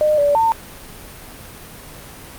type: tone with pitch steps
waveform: sine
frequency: 608 / 578 / 901 Hz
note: D#5 / D5 / A5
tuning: -40 / -28 / +41 cents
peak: -12 dBFS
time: 0.01-0.52 s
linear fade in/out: 0 ms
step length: 170 ms
effects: pink hiss -37 dBFS RMS until 2.38 s + Opus 32 kbps